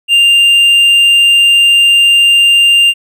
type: tone with hard clipping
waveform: triangle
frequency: 2794 Hz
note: F7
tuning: in tune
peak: -5 dBFS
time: 0.08-2.94 s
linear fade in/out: 50 ms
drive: 6 dB
effects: none